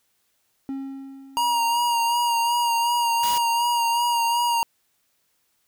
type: tone with exponential decay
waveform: triangle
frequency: 270.9 Hz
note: C#4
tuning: 40 cents flat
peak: -24 dBFS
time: 0.69-2.21 s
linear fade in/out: 1 ms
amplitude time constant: 330 ms
type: tone with vibrato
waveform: square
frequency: 943 Hz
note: A#5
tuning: 20 cents sharp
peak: -20 dBFS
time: 1.37-4.63 s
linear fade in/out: 0 ms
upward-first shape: sine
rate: 2.7 Hz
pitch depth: 29 cents each way
type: noise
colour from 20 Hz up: white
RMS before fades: -31 dBFS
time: 3.23-3.38 s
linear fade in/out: 2 ms
effects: white hiss -69 dBFS RMS until 5.67 s